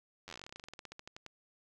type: slowing click train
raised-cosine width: 0.2 ms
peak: -29 dBFS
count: 26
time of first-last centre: 0.28-1.263 s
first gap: 10 ms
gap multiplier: 1.1
effects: none

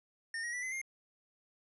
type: tone with pitch steps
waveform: square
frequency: 1824 / 1893.8 / 1966.2 / 2041 / 2120 Hz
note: A#6 / A#6 / B6 / C7 / C7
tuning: -38 / +27 / -8 / -44 / +22 cents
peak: -37 dBFS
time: 0.34-0.815 s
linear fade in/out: 2 ms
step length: 95 ms
effects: resampled to 24000 Hz

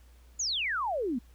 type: exponential sweep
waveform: sine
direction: down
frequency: 7080 to 221.9 Hz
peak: -28 dBFS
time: 0.39-1.19 s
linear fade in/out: 10 ms
effects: added 60 Hz sine -53 dBFS peak until 1.34 s + pink hiss -65 dBFS RMS until 1.34 s

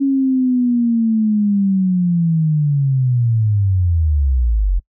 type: linear sweep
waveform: sine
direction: down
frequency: 277.2 to 42.27 Hz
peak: -12 dBFS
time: 0-4.8 s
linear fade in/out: 20 ms
effects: noise-tail reverb RT60 0.1 s tail -26 dB re dry

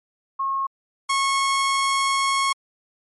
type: tone pair in turn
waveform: sine / sawtooth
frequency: 1085 / 1093.8 Hz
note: C#6 / C#6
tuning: -37 / -23 cents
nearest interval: unison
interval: 14 cents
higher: second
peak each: -21 / -15 dBFS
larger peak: second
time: 0.39-0.67 / 1.09-2.53 s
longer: second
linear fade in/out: 10 ms
effects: MP3 48 kbps

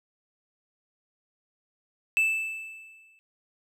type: tone with exponential decay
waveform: triangle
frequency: 2637 Hz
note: E7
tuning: in tune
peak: -17 dBFS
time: 2.17-3.19 s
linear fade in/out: 0 ms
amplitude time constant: 220 ms
effects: none

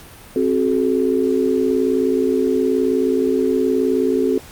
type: tone cluster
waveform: sine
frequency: 264.7 / 371.3 / 430.3 Hz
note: C4 / F#4 / A4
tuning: +20 / +6 / -39 cents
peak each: -19 dBFS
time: 0.36-4.38 s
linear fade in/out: 2 ms
effects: pink hiss -41 dBFS RMS until 4.51 s + Opus 48 kbps

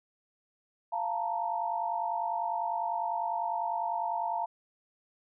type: tone cluster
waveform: sine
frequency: 694 / 884 / 934 Hz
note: F5 / A5 / A#5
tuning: -11 / +8 / +3 cents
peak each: -34 / -33 / -34 dBFS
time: 0.92-4.46 s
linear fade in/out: 10 ms
effects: none

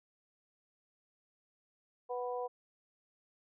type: harmonic tone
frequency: 246.9 Hz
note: B3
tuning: in tune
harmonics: 2 / 3 / 4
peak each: -37 / -41 / -43 dBFS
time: 2.09-2.48 s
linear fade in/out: 20 ms
effects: none

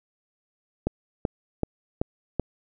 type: click train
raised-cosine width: 2 ms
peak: -10 dBFS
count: 5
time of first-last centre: 0.87-2.397 s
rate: 2.62 Hz
effects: none

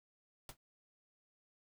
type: noise with exponential decay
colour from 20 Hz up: pink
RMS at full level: -43 dBFS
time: 0.49-0.57 s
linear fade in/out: 2 ms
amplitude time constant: 16 ms
effects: none

